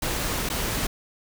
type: noise with dropouts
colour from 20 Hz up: pink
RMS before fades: -27 dBFS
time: 0.02-0.87 s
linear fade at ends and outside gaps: 5 ms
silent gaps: 0.49-0.499 s
effects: none